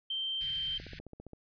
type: tone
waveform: sine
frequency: 3132 Hz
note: G7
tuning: 2 cents flat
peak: -32 dBFS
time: 0.1-0.78 s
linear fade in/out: 5 ms
type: band-stop noise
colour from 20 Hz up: pink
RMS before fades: -47 dBFS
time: 0.41-0.99 s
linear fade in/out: 0 ms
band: 180 to 1500 Hz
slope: 96 dB/octave
type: click train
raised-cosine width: 2 ms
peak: -33 dBFS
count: 9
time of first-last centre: 0.8-1.333 s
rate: 15 Hz
effects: resampled to 11025 Hz